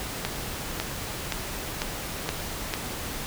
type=accelerating click train; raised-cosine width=0.2 ms; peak=-9 dBFS; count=6; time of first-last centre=0.25-2.738 s; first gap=550 ms; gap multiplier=0.95; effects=pink hiss -34 dBFS RMS until 3.26 s